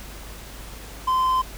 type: tone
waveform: triangle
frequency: 1033 Hz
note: C6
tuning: 22 cents flat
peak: -16 dBFS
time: 1.07-1.42 s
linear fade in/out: 10 ms
effects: added 50 Hz sine -39 dBFS peak until 1.57 s + pink hiss -41 dBFS RMS until 1.57 s